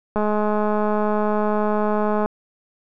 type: click train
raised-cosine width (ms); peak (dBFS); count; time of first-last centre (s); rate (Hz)
1; -9; 444; 0.16-2.26; 211
effects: none